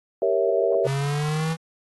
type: chord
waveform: sine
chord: G diminished seventh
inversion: none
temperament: equal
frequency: 392 / 466.2 / 554.4 / 659.3 Hz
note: G4 / Bb4 / Db5 / Fb5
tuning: 0 / 0 / 0 / 0 cents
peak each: -24 dBFS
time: 0.22-0.87 s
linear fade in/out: 2 ms
type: exponential sweep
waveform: square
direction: up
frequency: 133.7 to 164.4 Hz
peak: -23 dBFS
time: 0.84-1.57 s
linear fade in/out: 50 ms
effects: AAC 32 kbps